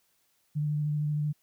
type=tone with vibrato; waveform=sine; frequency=149.3 Hz; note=D3; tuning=29 cents sharp; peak=-26 dBFS; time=0.55-1.33 s; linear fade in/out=20 ms; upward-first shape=sine; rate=13 Hz; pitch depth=16 cents each way; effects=white hiss -71 dBFS RMS until 1.42 s